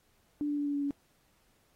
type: tone with pitch steps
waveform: sine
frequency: 293.7 / 291.5 / 289.3 / 287.2 / 285 / 282.9 Hz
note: D4 / D4 / D4 / D4 / C#4 / C#4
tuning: 0 / -13 / -26 / -39 / +48 / +35 cents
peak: -29 dBFS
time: 0.41-0.908 s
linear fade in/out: 0 ms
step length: 83 ms
effects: pink hiss -70 dBFS RMS until 1.75 s + AAC 48 kbps